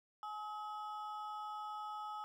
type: ring-modulated tone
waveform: triangle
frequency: 1061 Hz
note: C6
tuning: 24 cents sharp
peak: -37 dBFS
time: 0.23-2.24 s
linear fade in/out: 0 ms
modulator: 216 Hz
effects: none